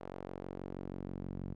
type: tone with band-pass filter sweep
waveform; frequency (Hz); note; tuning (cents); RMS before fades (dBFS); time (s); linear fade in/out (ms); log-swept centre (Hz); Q
sawtooth; 46.25; F#1; 0; -43; 0-1.55; 20; 600 to 180; 1
effects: none